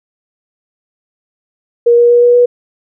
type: tone with pitch steps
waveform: sine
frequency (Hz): 473.7 / 477 / 480.3 / 483.7 / 487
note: A#4 / A#4 / B4 / B4 / B4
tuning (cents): +28 / +40 / -48 / -36 / -24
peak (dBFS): -4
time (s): 1.86-2.46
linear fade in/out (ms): 10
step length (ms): 120
effects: none